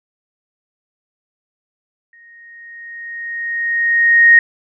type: tone with exponential growth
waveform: sine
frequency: 1864.7 Hz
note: A#6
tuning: in tune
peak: -3 dBFS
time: 2.13-4.39 s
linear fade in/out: 2 ms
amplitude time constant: 490 ms
effects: none